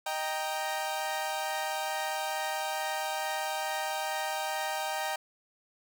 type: chord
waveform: sawtooth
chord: Eb major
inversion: none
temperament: equal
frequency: 622.3 / 784 / 932.3 Hz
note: Eb5 / G5 / Bb5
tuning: 0 / 0 / 0 cents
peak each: -33 / -30 / -33 dBFS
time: 0.06-5.16 s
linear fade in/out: 5 ms
effects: none